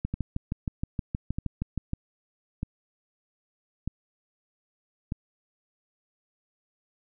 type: two click trains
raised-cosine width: 5 ms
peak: -17 / -16 dBFS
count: 5 / 13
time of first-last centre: 0.14-5.121 / 0.05-1.934 s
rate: 0.803 / 6.37 Hz
effects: none